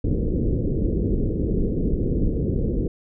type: low-pass noise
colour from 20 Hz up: pink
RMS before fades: -22 dBFS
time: 0.04-2.88 s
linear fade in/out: 5 ms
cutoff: 470 Hz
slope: 48 dB/octave
effects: none